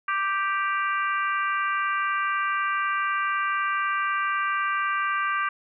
harmonic tone with a mistuned harmonic, 392 Hz, G4, in tune, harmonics 3 / 4 / 5 / 6 / 7, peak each -25 / -28 / -34 / -35 / -38 dBFS, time 0.08-5.49 s, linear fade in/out 5 ms, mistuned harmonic 7, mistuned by +18 cents, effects none

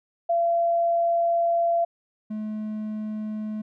sine / triangle tone pair in turn, 681 / 214.5 Hz, F5 / A3, -44 / -44 cents, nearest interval octave + minor sixth, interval 2000 cents, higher first, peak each -19 / -26 dBFS, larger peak first, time 0.29-1.85 / 2.3-3.62 s, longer first, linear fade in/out 10 ms, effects none

